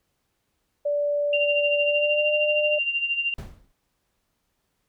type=tone with pitch glide; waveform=sine; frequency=582 to 600.1 Hz; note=D5 to D5; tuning=-16 to +37 cents; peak=-21 dBFS; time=0.85-2.79 s; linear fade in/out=10 ms; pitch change=+53 cents; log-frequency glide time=1.82-2.28 s
type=tone with tremolo; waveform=sine; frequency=2778 Hz; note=F7; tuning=10 cents flat; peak=-20 dBFS; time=1.33-3.34 s; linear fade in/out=2 ms; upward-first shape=sine; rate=13 Hz; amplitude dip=65%
type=noise with exponential decay; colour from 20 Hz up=brown; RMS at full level=-29 dBFS; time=3.38-3.73 s; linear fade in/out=5 ms; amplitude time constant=75 ms
effects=pink hiss -74 dBFS RMS until 4.88 s